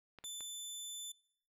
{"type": "clicks", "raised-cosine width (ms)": 0.3, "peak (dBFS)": -36, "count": 3, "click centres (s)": [0.187, 0.24, 0.407]}
{"type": "tone", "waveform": "20% pulse", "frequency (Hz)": 3520, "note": "A7", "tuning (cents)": 0, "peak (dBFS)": -37, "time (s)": [0.24, 1.12], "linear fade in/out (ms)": 5}
{"effects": ["noise-tail reverb RT60 0.7 s tail -24 dB re dry"]}